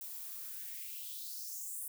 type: noise with high-pass filter sweep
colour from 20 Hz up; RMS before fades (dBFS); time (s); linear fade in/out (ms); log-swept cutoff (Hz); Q
violet; -44; 0.01-1.88; 2; 700 to 9900; 3.6
effects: none